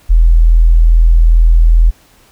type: tone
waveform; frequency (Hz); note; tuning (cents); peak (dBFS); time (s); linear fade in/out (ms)
sine; 41.2; E1; 0; -3; 0.09-1.91; 20
effects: pink hiss -47 dBFS RMS until 2.31 s